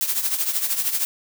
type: noise with tremolo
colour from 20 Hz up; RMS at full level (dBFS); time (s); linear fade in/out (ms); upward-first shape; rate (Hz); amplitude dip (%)
blue; -20; 0.01-1.05; 0; triangle; 13; 75
effects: none